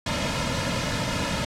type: noise with comb filter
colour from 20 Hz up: pink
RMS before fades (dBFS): -26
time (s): 0.06-1.45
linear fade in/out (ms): 5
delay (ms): 2.6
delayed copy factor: -0.75
effects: low-pass 6000 Hz 12 dB/octave